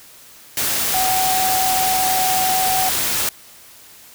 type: tone in noise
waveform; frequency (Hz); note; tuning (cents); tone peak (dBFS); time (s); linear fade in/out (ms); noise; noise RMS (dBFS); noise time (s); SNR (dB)
sine; 752; F#5; +28; -18; 0.94-2.89; 2; white; -20; 0.57-3.29; -1
effects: white hiss -44 dBFS RMS until 4.14 s